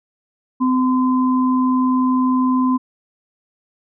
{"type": "tone pair together", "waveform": "sine", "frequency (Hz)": [256.2, 1024.8], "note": ["C4", "C6"], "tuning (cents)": [-36, -36], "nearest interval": "2 octaves", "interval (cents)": 2400, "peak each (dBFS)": [-14, -21], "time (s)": [0.6, 2.78], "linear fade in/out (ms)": 20, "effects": []}